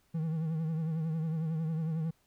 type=tone with vibrato; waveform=triangle; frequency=160.4 Hz; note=E3; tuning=47 cents flat; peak=-28 dBFS; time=0.14-2.11 s; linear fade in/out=10 ms; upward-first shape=triangle; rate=11 Hz; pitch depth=73 cents each way; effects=pink hiss -71 dBFS RMS until 2.26 s